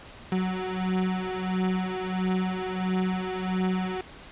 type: beating tone pair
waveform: 35% pulse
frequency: 185 / 186.5 Hz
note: F#3 / F#3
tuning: 0 / +14 cents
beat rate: 1.5 Hz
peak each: -27 / -27 dBFS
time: 0.32-4.01 s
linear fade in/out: 2 ms
effects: pink hiss -46 dBFS RMS until 4.31 s + resampled to 8000 Hz